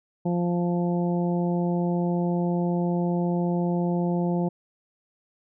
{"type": "harmonic tone", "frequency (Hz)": 174.61, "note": "F3", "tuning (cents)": 0, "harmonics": [1, 2, 3, 4, 5], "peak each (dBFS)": [-23, -29, -33, -35, -37], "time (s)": [0.25, 4.49], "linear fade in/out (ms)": 10, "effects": []}